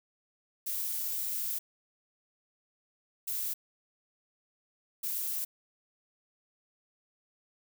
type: noise bursts at uneven times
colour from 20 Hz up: violet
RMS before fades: -34 dBFS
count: 3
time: 0.66-1.59 / 3.27-3.54 / 5.03-5.45 s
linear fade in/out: 10 ms
effects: none